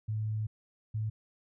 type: tone pair in turn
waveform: sine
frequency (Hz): 108.2 / 108.68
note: A2 / A2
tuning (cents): -29 / -21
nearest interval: unison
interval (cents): 8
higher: second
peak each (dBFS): -30 / -30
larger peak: neither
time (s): 0.08-0.47 / 0.94-1.1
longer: first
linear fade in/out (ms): 10
effects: none